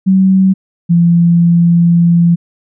sine tone pair in turn, 190 / 170.78 Hz, F#3 / F3, +46 / -38 cents, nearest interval major second, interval 184 cents, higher first, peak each -5 dBFS, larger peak neither, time 0.06-0.54 / 0.89-2.36 s, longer second, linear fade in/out 20 ms, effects none

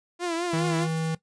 sawtooth tone with vibrato, 341.9 Hz, F4, 37 cents flat, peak -22 dBFS, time 0.19-0.88 s, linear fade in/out 50 ms, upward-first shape triangle, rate 4.8 Hz, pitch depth 82 cents each way
violet noise with tremolo, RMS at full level -40 dBFS, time 0.5-1.11 s, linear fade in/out 10 ms, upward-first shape triangle, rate 13 Hz, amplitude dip 85%
square tone, 161.1 Hz, E3, 39 cents flat, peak -26 dBFS, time 0.53-1.15 s, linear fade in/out 5 ms
effects noise-tail reverb RT60 0.1 s tail -17 dB re dry + resampled to 22050 Hz

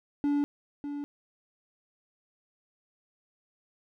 triangle tone with echo, 288.2 Hz, D4, 33 cents flat, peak -22 dBFS, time 0.24-0.44 s, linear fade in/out 0 ms, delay 600 ms, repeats 1, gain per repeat -9 dB, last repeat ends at 1.04 s, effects none

